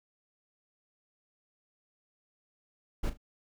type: noise with echo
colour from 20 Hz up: brown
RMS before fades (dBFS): -29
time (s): 3.03-3.1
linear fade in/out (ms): 10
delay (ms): 37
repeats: 2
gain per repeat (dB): -12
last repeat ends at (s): 3.174
effects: none